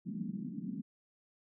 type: band-pass noise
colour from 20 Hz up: white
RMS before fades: -40 dBFS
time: 0.05-0.82 s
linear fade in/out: 20 ms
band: 170 to 250 Hz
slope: 48 dB/octave
effects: none